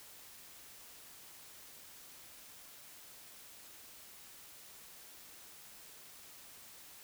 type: silence
effects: white hiss -55 dBFS RMS until 7.03 s